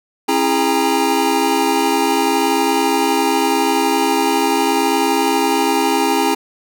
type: tone cluster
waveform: square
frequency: 272 / 332.8 / 413.2 / 804 / 929 Hz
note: C#4 / E4 / G#4 / G5 / A#5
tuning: -33 / +17 / -9 / +44 / -6 cents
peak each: -21 dBFS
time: 0.28-6.35 s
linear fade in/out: 10 ms
effects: none